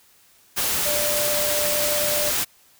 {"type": "tone in noise", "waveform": "sine", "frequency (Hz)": 592, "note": "D5", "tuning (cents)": 14, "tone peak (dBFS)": -25, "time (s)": [0.85, 2.31], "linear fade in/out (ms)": 20, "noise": "white", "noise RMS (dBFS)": -23, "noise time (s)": [0.56, 2.45], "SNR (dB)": -5, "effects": ["white hiss -56 dBFS RMS until 2.79 s"]}